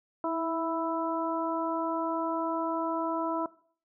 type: harmonic tone with a mistuned harmonic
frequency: 329.6 Hz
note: E4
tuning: in tune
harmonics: 1 / 2 / 3 / 4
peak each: -32 / -32 / -33 / -37 dBFS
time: 0.24-3.46 s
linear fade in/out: 2 ms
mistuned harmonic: 1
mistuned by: -25 cents
effects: noise-tail reverb RT60 0.5 s tail -20 dB re dry